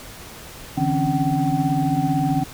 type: tone cluster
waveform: sine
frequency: 143.8 / 161.8 / 265.2 / 280.8 / 760 Hz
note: D3 / E3 / C4 / C#4 / F#5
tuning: -36 / -32 / +23 / +22 / +46 cents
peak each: -24 dBFS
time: 0.77-2.44 s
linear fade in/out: 10 ms
effects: pink hiss -39 dBFS RMS until 2.53 s